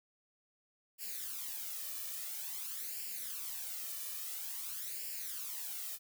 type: noise with flanger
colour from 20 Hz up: blue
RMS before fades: -42 dBFS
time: 0.98-5.99 s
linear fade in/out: 50 ms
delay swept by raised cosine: 0.4 to 1.7 ms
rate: 0.49 Hz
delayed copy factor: +0.7
effects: none